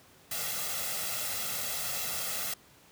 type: noise with comb filter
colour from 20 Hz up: white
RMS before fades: -34 dBFS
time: 0.31-2.54 s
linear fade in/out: 5 ms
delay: 1.5 ms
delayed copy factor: +0.65
effects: pink hiss -58 dBFS RMS until 2.91 s + high-pass 80 Hz 12 dB/octave